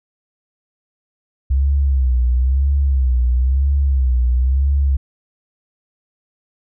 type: tone with vibrato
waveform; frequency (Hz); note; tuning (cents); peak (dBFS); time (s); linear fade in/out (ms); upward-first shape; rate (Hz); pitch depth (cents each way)
sine; 65.41; C2; 0; -12; 1.5-4.97; 10; sine; 1; 120
effects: none